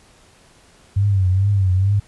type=tone with vibrato; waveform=sine; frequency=96.6 Hz; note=G2; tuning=25 cents flat; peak=-13 dBFS; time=0.96-2 s; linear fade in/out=10 ms; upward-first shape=triangle; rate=2.3 Hz; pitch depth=110 cents each way; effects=pink hiss -51 dBFS RMS until 2.07 s + resampled to 24000 Hz

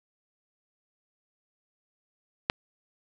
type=click; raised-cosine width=0.3 ms; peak=-6 dBFS; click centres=2.499 s; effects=none

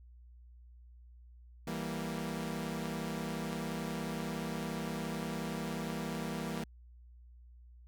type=chord; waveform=sawtooth; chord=E diminished; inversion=none; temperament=equal; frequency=164.81 / 196 / 233.1 Hz; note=E3 / G3 / Bb3; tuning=0 / 0 / 0 cents; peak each=-36 / -38 / -36 dBFS; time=1.67-6.64 s; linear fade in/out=5 ms; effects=added 60 Hz sine -53 dBFS peak until 7.87 s

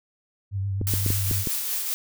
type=tone with vibrato; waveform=sine; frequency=98 Hz; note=G2; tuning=in tune; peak=-24 dBFS; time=0.51-1.45 s; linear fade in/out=50 ms; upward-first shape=triangle; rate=7.8 Hz; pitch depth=45 cents each way
type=clicks; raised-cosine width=3 ms; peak=-15 dBFS; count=6; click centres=0.814 / 0.938 / 1.063 / 1.104 / 1.312 / 1.472 s
type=noise with tremolo; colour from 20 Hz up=blue; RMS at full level=-26 dBFS; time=0.87-1.94 s; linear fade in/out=0 ms; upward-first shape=triangle; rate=4.9 Hz; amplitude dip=40%
effects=none

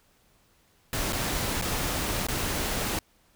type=noise with dropouts; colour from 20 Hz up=pink; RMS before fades=-29 dBFS; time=0.93-2.99 s; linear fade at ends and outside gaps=1 ms; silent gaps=1.124-1.13 / 1.614-1.622 / 2.268-2.285 s; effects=pink hiss -64 dBFS RMS until 3.35 s

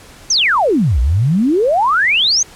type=exponential two-way sweep; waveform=sine; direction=down then up; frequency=6590 to 57 to 6590 Hz; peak=-10 dBFS; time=0.3-2.43 s; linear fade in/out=5 ms; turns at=1 s; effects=pink hiss -40 dBFS RMS until 2.55 s + low-pass 11000 Hz 12 dB/octave

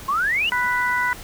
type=exponential sweep; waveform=sine; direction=up; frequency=1046.5 to 3000 Hz; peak=-18 dBFS; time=0.08-0.5 s; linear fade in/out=10 ms
type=harmonic tone; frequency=493.9 Hz; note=B4; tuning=in tune; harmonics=2 / 3 / 4; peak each=-23 / -23 / -23 dBFS; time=0.52-1.13 s; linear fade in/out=0 ms
effects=pink hiss -39 dBFS RMS until 1.23 s

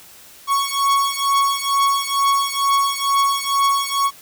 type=beating tone pair; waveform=45% pulse; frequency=1108.7 / 1110.9 Hz; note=C#6 / C#6; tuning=0 / +3 cents; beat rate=2.2 Hz; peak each=-19 dBFS; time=0.47-4.11 s; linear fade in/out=50 ms; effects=white hiss -44 dBFS RMS until 4.21 s

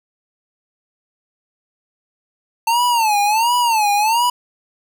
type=tone with vibrato; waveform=square; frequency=893 Hz; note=A5; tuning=25 cents sharp; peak=-14 dBFS; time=2.67-4.3 s; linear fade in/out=5 ms; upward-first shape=sine; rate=1.4 Hz; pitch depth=160 cents each way; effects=none

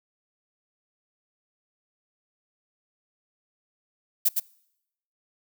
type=noise with echo; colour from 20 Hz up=violet; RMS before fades=-20 dBFS; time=4.25-4.29 s; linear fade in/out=10 ms; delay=110 ms; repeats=1; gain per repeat=-4 dB; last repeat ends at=4.4 s; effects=noise-tail reverb RT60 0.8 s tail -24 dB re dry

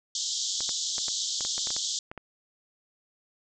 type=band-pass noise; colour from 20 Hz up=white; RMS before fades=-31 dBFS; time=0.15-1.99 s; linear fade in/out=2 ms; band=3200 to 7400 Hz; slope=96 dB/octave
type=clicks; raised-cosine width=0.5 ms; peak=-24 dBFS; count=12; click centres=0.606 / 0.692 / 0.982 / 1.083 / 1.408 / 1.45 / 1.58 / 1.672 / 1.705 / 1.765 / 2.115 / 2.177 s
effects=none

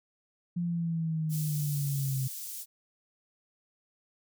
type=linear sweep; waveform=sine; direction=down; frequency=174.9 to 130.81 Hz; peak=-28 dBFS; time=0.56-2.28 s; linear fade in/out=10 ms
type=high-pass noise; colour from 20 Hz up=white; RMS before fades=-40 dBFS; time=1.29-2.66 s; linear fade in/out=50 ms; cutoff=5900 Hz; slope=12 dB/octave
effects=none

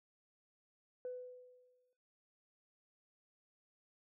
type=tone with exponential decay; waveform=sine; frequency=500 Hz; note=B4; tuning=21 cents sharp; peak=-38 dBFS; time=1.05-1.93 s; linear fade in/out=1 ms; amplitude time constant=190 ms; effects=noise-tail reverb RT60 1.0 s tail -23 dB re dry + tanh soft clip ceiling -36 dBFS

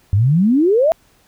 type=exponential sweep; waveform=sine; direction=up; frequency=92.5 to 680 Hz; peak=-10 dBFS; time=0.13-0.92 s; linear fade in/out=0 ms; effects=pink hiss -55 dBFS RMS until 1.27 s

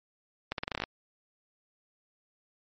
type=accelerating click train; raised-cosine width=0.3 ms; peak=-15 dBFS; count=10; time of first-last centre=0.52-0.838 s; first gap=62 ms; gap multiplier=0.85; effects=MP3 32 kbps

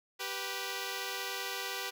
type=tone pair together; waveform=5% pulse; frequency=389.6 / 490.9 Hz; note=G4 / B4; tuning=-11 / -10 cents; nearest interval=major third; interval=401 cents; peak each=-27 dBFS; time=0.19-1.91 s; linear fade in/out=20 ms; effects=none

